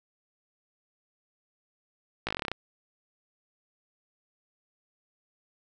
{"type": "slowing click train", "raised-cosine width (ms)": 0.3, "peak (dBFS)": -14, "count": 11, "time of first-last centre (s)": [2.27, 2.516], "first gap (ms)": 17, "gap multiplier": 1.08, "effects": []}